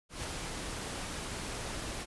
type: noise with ADSR envelope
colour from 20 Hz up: pink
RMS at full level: -37 dBFS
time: 0.09-2.06 s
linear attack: 150 ms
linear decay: 4 ms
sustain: -2 dB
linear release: 39 ms
effects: resampled to 24000 Hz